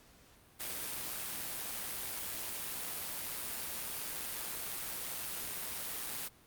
white noise with amplitude modulation, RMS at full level -38 dBFS, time 0.59-6.29 s, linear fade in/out 20 ms, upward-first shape sine, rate 120 Hz, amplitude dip 40%, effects pink hiss -62 dBFS RMS until 6.46 s + Opus 48 kbps

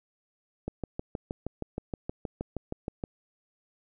click train, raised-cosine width 2 ms, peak -19 dBFS, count 16, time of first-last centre 0.68-3.038 s, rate 6.36 Hz, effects none

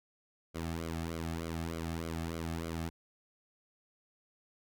sawtooth tone with flanger, 82.41 Hz, E2, in tune, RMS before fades -38 dBFS, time 0.54-2.9 s, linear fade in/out 20 ms, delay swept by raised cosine 1.1 to 2.1 ms, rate 3.3 Hz, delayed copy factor -0.85, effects none

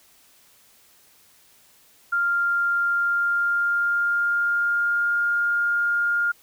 sine tone with pitch glide, 1396 to 1411.4 Hz, F6 to F6, -1 to +18 cents, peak -19 dBFS, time 2.12-6.32 s, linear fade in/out 10 ms, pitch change +19 cents, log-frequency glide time 2.84-5.18 s, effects white hiss -56 dBFS RMS until 6.42 s

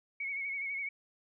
sine tone with vibrato, 2217 Hz, C#7, in tune, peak -34 dBFS, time 0.2-0.89 s, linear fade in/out 5 ms, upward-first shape sine, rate 12 Hz, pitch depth 46 cents each way, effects none

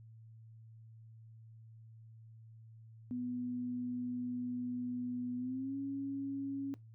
sine tone with pitch glide, 246.9 to 275.5 Hz, B3 to C#4, 0 to -11 cents, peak -36 dBFS, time 3.11-6.74 s, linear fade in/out 0 ms, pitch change +189 cents, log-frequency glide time 5.37-5.76 s, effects noise-tail reverb RT60 0.2 s tail -20 dB re dry + added 112 Hz sine -53 dBFS peak until 6.94 s

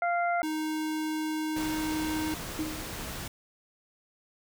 harmonic tone, 695 Hz, F5, 9 cents flat, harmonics 1 / 2 / 3, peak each -26 / -32 / -36 dBFS, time 0.02-0.42 s, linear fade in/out 2 ms
square tone, 311.2 Hz, D#4, in tune, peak -30 dBFS, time 0.43-2.34 s, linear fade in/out 0 ms
pink noise, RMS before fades -38 dBFS, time 1.56-3.28 s, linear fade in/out 5 ms
sine tone with exponential decay, 311.1 Hz, D#4, in tune, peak -27 dBFS, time 2.59-3.15 s, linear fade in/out 0 ms, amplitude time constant 120 ms
effects none

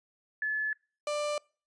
sine / 35% pulse tone pair in turn, 1723 / 592.2 Hz, A6 / D5, -37 / +14 cents, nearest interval octave + tritone, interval 1849 cents, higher first, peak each -28 dBFS, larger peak neither, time 0.42-0.73 / 1.07-1.38 s, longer neither, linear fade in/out 2 ms, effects noise-tail reverb RT60 0.4 s tail -26 dB re dry + resampled to 22050 Hz

